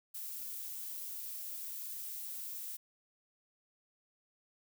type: noise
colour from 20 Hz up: violet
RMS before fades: -43 dBFS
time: 0.14-2.77 s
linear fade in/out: 10 ms
effects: none